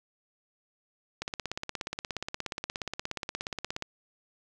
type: click train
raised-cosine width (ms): 0.2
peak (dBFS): -16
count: 45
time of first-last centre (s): 1.22-3.824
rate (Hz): 16.9
effects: none